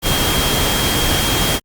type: tone in noise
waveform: sine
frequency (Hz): 3234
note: G#7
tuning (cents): -47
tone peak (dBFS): -22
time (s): 0.02-1.6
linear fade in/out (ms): 50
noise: pink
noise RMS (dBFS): -17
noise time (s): 0.02-1.6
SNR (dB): -8
effects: Opus 48 kbps